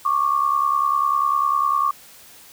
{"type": "tone pair together", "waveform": "sine", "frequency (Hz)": [1104.7, 1174.7], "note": ["C#6", "D6"], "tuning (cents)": [-6, 0], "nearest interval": "minor second", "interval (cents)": 106, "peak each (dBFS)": [-19, -20], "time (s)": [0.05, 1.91], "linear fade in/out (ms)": 5, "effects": ["white hiss -46 dBFS RMS until 2.52 s"]}